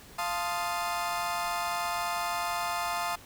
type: chord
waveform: 35% pulse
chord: F dominant seventh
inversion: none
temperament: equal with one note detuned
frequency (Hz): 695.2 / 880 / 1046.5 / 1244.5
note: F5 / A5 / C6 / Eb6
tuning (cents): -8 / 0 / 0 / 0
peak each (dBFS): -32 / -34 / -34 / -34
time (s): 0.18-3.16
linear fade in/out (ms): 10
effects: pink hiss -51 dBFS RMS until 3.25 s